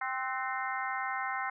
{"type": "harmonic tone with a mistuned harmonic", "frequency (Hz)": 261.6, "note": "C4", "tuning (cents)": 0, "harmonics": [3, 4, 5, 6, 7, 8], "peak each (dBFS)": [-37, -38, -39, -40, -40, -41], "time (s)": [0.01, 1.5], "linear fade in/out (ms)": 5, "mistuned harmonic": 6, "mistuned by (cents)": -64, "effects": []}